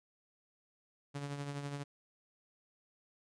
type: tone with tremolo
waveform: sawtooth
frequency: 142.5 Hz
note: C#3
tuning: 48 cents sharp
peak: -33 dBFS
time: 1.14-1.84 s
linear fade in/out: 20 ms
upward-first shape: triangle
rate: 12 Hz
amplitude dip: 55%
effects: resampled to 22050 Hz